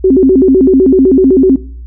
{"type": "tone with vibrato", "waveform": "sine", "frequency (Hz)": 316.7, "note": "D#4", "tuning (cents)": 31, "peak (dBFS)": -3, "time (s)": [0.04, 1.56], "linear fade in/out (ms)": 5, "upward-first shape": "square", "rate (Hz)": 7.9, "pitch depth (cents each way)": 300, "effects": ["noise-tail reverb RT60 0.5 s tail -19 dB re dry", "added 60 Hz sine -24 dBFS peak until 1.86 s"]}